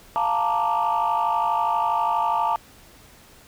sine chord, Bb major seventh, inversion second, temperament equal, 698.5 / 880 / 932.3 / 1174.7 Hz, F5 / A5 / Bb5 / D6, 0 / 0 / 0 / 0 cents, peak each -26 / -22 / -23 / -25 dBFS, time 0.16-2.56 s, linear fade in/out 0 ms, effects tanh soft clip ceiling -14 dBFS + pink hiss -50 dBFS RMS until 3.47 s

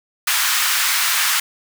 pink high-pass noise, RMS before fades -18 dBFS, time 0.27-1.4 s, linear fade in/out 5 ms, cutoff 1200 Hz, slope 24 dB/octave, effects none

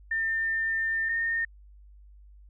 sine tone pair in turn, 1802 / 1829.3 Hz, A6 / A#6, +41 / -33 cents, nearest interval unison, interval 26 cents, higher second, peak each -25 dBFS, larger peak neither, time 0.11-1.09 / 1.09-1.45 s, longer first, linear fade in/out 5 ms, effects added 50 Hz sine -49 dBFS peak until 2.49 s

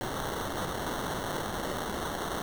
white noise with sample-and-hold, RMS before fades -34 dBFS, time 0.01-2.42 s, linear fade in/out 0 ms, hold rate 2450 Hz, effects none

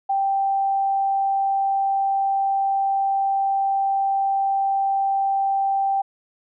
sine tone, 784 Hz, G5, in tune, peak -18 dBFS, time 0.09-6.02 s, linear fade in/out 10 ms, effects none

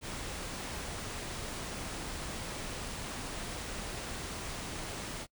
pink band-stop noise, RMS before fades -40 dBFS, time 0.01-5.27 s, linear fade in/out 50 ms, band 11000 to 16000 Hz, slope 96 dB/octave, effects noise-tail reverb RT60 0.1 s tail -25 dB re dry

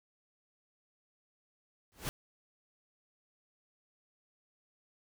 pink noise with exponential growth, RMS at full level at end -32 dBFS, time 1.92-2.09 s, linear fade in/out 0 ms, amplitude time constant 35 ms, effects none

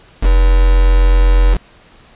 sine tone with quantisation, 44.06 Hz, F1, 16 cents sharp, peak -6 dBFS, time 0.21-1.58 s, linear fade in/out 50 ms, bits 3, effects pink hiss -45 dBFS RMS until 2.15 s + resampled to 8000 Hz

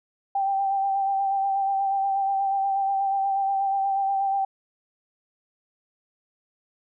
sine tone with vibrato, 784 Hz, G5, in tune, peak -21 dBFS, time 0.35-4.45 s, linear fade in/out 5 ms, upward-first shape sine, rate 8.3 Hz, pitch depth 24 cents each way, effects none

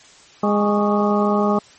harmonic tone with a mistuned harmonic, 206.3 Hz, G#3, 11 cents flat, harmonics 1 / 2 / 3 / 4 / 5 / 6, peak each -18 / -21 / -23 / -24 / -25 / -26 dBFS, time 0.43-1.59 s, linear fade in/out 5 ms, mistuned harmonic 5, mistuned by +120 cents, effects white hiss -47 dBFS RMS until 1.78 s + MP3 32 kbps

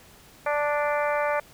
harmonic tone, 293.7 Hz, D4, in tune, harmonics 2 / 3 / 4 / 5 / 6 / 7 / 8, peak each -25 / -29 / -31 / -33 / -35 / -36 / -37 dBFS, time 0.46-1.4 s, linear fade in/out 5 ms, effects pink hiss -52 dBFS RMS until 1.53 s

